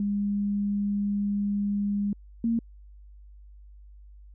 sine tone pair in turn, 203 / 230.2 Hz, G#3 / A#3, -39 / -22 cents, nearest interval major second, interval 217 cents, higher second, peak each -24 / -22 dBFS, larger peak second, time 0-2.13 / 2.44-2.59 s, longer first, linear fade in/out 2 ms, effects added 50 Hz sine -46 dBFS peak until 4.34 s

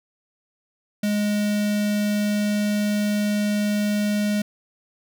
square tone with notch filter, 207.7 Hz, G#3, in tune, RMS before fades -22 dBFS, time 1.03-4.42 s, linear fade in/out 5 ms, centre 1000 Hz, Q 1.7, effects none

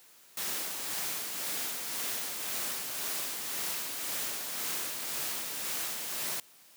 white noise with tremolo, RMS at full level -34 dBFS, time 0.37-6.4 s, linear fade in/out 2 ms, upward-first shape sine, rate 1.9 Hz, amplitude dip 35%, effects white hiss -58 dBFS RMS until 6.76 s + high-pass 150 Hz 12 dB/octave

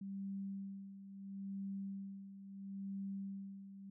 sine tone with tremolo, 196 Hz, G3, in tune, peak -40 dBFS, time 0.01-3.9 s, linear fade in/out 5 ms, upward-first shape sine, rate 0.74 Hz, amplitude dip 70%, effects none

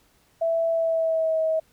sine tone with pitch glide, 661 to 638.9 Hz, E5 to D#5, +5 to +46 cents, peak -20 dBFS, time 0.41-1.6 s, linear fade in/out 10 ms, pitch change -59 cents, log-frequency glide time 0.71-1.4 s, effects pink hiss -62 dBFS RMS until 1.72 s

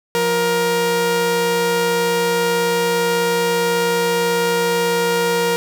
sawtooth tone pair together, 176.4 / 470.9 Hz, F3 / A#4, +18 / +18 cents, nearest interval octave + perfect fourth, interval 1700 cents, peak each -21 / -12 dBFS, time 0.15-5.56 s, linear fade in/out 0 ms, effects none

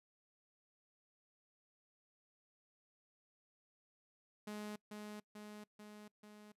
sawtooth tone with echo, 210 Hz, G#3, 19 cents sharp, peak -40 dBFS, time 4.47-4.76 s, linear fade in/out 5 ms, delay 440 ms, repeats 4, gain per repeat -3 dB, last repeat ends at 6.52 s, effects noise-tail reverb RT60 0.1 s tail -23 dB re dry + resampled to 32000 Hz

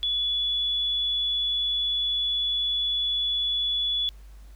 sine tone, 3421 Hz, A7, 49 cents flat, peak -23 dBFS, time 0.03-4.09 s, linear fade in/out 0 ms, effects added 50 Hz sine -43 dBFS peak until 4.55 s + pink hiss -60 dBFS RMS until 4.55 s

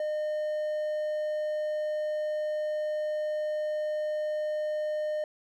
triangle tone with hard clipping, 609 Hz, D#5, 37 cents flat, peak -29 dBFS, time 0-5.24 s, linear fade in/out 2 ms, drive 6 dB, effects none

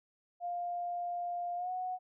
sine tone with pitch glide, 702 to 736.1 Hz, F5 to F#5, +9 to -9 cents, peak -34 dBFS, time 0.4-1.99 s, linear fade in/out 50 ms, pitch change +82 cents, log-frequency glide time 1.56-1.71 s, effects none

